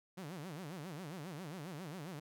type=tone with vibrato; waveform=sawtooth; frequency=165.6 Hz; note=E3; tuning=8 cents sharp; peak=-40 dBFS; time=0.17-2.2 s; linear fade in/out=10 ms; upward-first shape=sine; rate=7.4 Hz; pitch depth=270 cents each way; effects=none